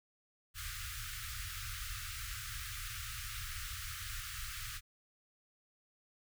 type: band-stop noise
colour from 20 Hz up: pink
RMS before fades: -43 dBFS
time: 0.54-4.81 s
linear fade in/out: 50 ms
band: 120 to 1200 Hz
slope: 96 dB/octave
effects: none